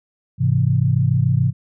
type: chord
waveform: sine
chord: Ab augmented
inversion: none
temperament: equal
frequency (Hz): 103.83 / 130.81 / 164.81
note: Ab2 / C3 / E3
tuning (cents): 0 / 0 / 0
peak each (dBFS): -19 / -16 / -21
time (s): 0.38-1.53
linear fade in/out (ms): 50
effects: none